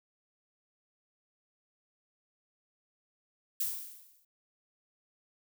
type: noise with exponential decay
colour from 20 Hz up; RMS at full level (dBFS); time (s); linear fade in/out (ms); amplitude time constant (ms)
violet; -30; 3.6-4.25; 5; 140
effects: none